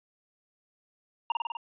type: tone with echo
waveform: square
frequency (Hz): 933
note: A#5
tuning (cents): +1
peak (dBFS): -25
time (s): 1.3-1.32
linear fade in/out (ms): 2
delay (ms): 50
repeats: 5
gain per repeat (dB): -2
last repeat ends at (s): 1.57
effects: resampled to 8000 Hz